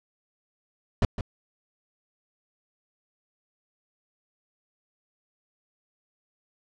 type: noise with echo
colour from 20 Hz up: brown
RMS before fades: -20 dBFS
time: 1.02-1.05 s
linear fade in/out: 2 ms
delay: 160 ms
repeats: 1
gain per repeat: -10 dB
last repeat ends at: 1.21 s
effects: low-pass 5000 Hz 12 dB/octave